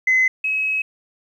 sine tone pair in turn, 2040 / 2561 Hz, C7 / D#7, -44 / +49 cents, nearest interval major third, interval 393 cents, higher second, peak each -12 / -18 dBFS, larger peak first, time 0.07-0.28 / 0.44-0.82 s, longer second, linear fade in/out 5 ms, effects tanh soft clip ceiling -9 dBFS + 9-bit

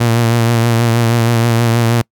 sawtooth tone with vibrato, 116.54 Hz, A#2, in tune, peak -6 dBFS, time 0-2.02 s, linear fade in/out 10 ms, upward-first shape triangle, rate 6.3 Hz, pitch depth 46 cents each way, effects noise-tail reverb RT60 0.1 s tail -26 dB re dry

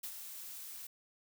blue noise with ADSR envelope, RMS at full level -41 dBFS, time 0.03-0.87 s, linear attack 11 ms, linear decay 67 ms, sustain -6 dB, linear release 4 ms, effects none

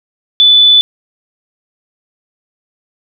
sine tone, 3485 Hz, A7, 17 cents flat, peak -3 dBFS, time 0.4-0.81 s, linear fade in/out 0 ms, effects none

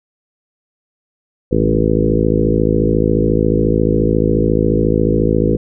harmonic tone with a mistuned harmonic, 54.2 Hz, A1, 25 cents flat, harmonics 1 / 2 / 3 / 4 / 5 / 6 / 7 / 8 / 9, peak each -20 / -20 / -20 / -20 / -20 / -20 / -20 / -20 / -20 dBFS, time 1.51-5.57 s, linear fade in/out 10 ms, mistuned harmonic 3, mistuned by -28 cents, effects none

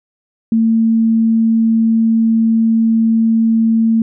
sine tone, 225.4 Hz, A3, 42 cents sharp, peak -9 dBFS, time 0.52-4.02 s, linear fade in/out 2 ms, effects none

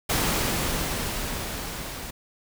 pink noise with level ramp, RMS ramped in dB -23 to -36 dBFS, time 0.09-2.11 s, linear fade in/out 10 ms, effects none

